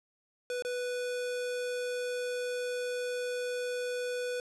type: tone with dropouts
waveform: square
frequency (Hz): 493.9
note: B4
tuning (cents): 0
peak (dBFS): -33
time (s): 0.5-4.4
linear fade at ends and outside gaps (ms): 1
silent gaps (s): 0.623-0.649
effects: resampled to 24000 Hz + 11-bit